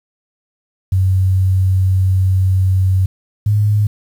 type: tone pair in turn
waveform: sine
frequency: 94.1 / 104.51 Hz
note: F#2 / G#2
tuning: +30 / +11 cents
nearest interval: major second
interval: 181 cents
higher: second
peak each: -10 / -10 dBFS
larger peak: neither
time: 0.92-3.06 / 3.46-3.87 s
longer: first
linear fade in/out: 5 ms
effects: 7-bit